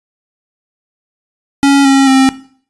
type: tone with pitch steps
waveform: square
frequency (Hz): 278.7 / 272 / 265.5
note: C#4 / C#4 / C4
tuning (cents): +9 / -33 / +25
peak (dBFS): -6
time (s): 1.63-2.29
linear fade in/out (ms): 0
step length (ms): 220
effects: noise-tail reverb RT60 0.5 s tail -17 dB re dry + resampled to 24000 Hz